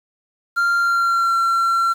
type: tone with pitch glide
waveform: triangle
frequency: 1390 to 1359.8 Hz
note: F6 to F6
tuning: -9 to -47 cents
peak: -13 dBFS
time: 0.56-1.94 s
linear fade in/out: 20 ms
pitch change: -38 cents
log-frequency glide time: 0.78-1.35 s
effects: 7-bit